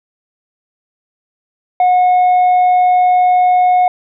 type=tone with tanh clipping; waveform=triangle; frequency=727 Hz; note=F#5; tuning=31 cents flat; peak=-8 dBFS; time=1.8-3.88 s; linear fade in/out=2 ms; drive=7 dB; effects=none